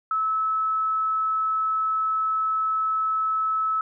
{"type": "tone", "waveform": "sine", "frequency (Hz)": 1300, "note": "E6", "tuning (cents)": -24, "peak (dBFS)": -21, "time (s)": [0.11, 3.81], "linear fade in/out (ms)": 2, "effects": []}